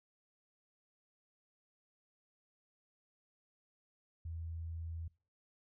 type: tone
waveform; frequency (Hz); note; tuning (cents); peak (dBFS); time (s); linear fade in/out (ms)
sine; 82.41; E2; 0; -40; 4.25-5.08; 5
effects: noise-tail reverb RT60 0.4 s tail -24 dB re dry